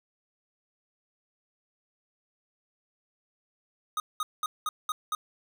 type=tone bursts; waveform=square; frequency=1244.5 Hz; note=D#6; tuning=in tune; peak=-28 dBFS; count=6; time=3.97-5.15 s; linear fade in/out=2 ms; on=30 ms; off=200 ms; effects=none